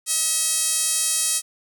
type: tone with band-pass filter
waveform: 5% pulse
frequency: 641 Hz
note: E5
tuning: 49 cents flat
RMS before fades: -22 dBFS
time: 0.06-1.42 s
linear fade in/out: 50 ms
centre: 11000 Hz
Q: 2.3
effects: none